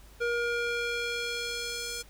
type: tone with band-pass filter sweep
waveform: square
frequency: 474.2 Hz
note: A#4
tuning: 30 cents sharp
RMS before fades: -32 dBFS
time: 0.2-2.03 s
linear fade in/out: 20 ms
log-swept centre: 1200 to 6800 Hz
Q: 0.89
effects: added 50 Hz sine -52 dBFS peak until 2.09 s + pink hiss -57 dBFS RMS until 2.09 s